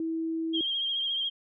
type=tone; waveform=sine; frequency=325.2 Hz; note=E4; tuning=23 cents flat; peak=-28 dBFS; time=0-0.61 s; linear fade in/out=2 ms
type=tone with vibrato; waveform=sine; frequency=3213 Hz; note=G7; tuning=42 cents sharp; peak=-27 dBFS; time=0.53-1.3 s; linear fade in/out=20 ms; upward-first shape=sine; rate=14 Hz; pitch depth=41 cents each way
effects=none